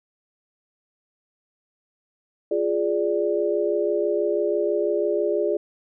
sine chord, D diminished, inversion first, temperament equal, 349.2 / 415.3 / 587.3 Hz, F4 / Ab4 / D5, 0 / 0 / 0 cents, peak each -25 / -23 / -25 dBFS, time 2.51-5.57 s, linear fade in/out 5 ms, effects none

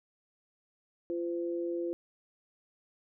sine tone pair together, 343.3 / 512 Hz, F4 / C5, -30 / -38 cents, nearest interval perfect fifth, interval 692 cents, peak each -32 / -38 dBFS, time 1.1-1.93 s, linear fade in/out 0 ms, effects none

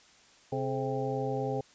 harmonic tone with a mistuned harmonic, 131.5 Hz, C3, 9 cents sharp, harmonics 1 / 2 / 3 / 4 / 5 / 6, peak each -35 / -38 / -34 / -36 / -44 / -37 dBFS, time 0.52-1.61 s, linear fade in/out 5 ms, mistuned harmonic 3, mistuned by +120 cents, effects white hiss -59 dBFS RMS until 1.74 s + resampled to 16000 Hz

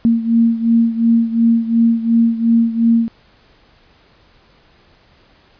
sine beating tone pair, 229.5 / 232.3 Hz, A#3 / A#3, -27 / -6 cents, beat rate 2.8 Hz, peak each -12 / -16 dBFS, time 0.05-3.08 s, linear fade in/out 0 ms, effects pink hiss -51 dBFS RMS until 5.59 s + resampled to 11025 Hz

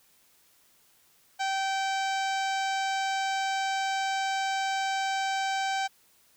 harmonic tone, 775 Hz, G5, 20 cents flat, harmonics 1 / 2 / 3 / 4 / 5 / 6 / 7 / 8 / 9 / 10, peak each -28 / -34 / -38 / -40 / -42 / -44 / -45 / -46 / -47 / -48 dBFS, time 1.39-5.88 s, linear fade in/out 20 ms, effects white hiss -63 dBFS RMS until 6.36 s

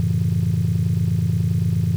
sine chord, F# minor seventh, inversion none, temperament just, 92.5 / 111 / 138.75 / 166.5 Hz, F#2 / A2 / C#3 / E3, 0 / +16 / +2 / +18 cents, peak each -22 / -20 / -24 / -20 dBFS, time 0-1.96 s, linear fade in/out 0 ms, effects tanh soft clip ceiling -11 dBFS + 7-bit

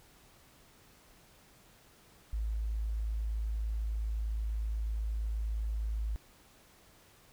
sine tone, 54.2 Hz, A1, 25 cents flat, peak -31 dBFS, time 2.33-6.16 s, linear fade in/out 0 ms, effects pink hiss -61 dBFS RMS until 7.32 s

